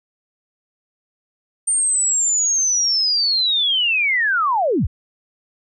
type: linear sweep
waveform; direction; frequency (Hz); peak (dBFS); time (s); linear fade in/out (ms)
sine; down; 8870 to 35; -15; 1.67-4.87; 10
effects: none